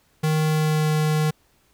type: tone with pitch glide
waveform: square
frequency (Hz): 155.56 to 154.04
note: D#3 to D#3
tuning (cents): 0 to -17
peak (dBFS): -19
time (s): 0.23-1.31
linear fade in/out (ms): 10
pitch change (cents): -17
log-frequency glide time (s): 0.45-0.88
effects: pink hiss -62 dBFS RMS until 1.73 s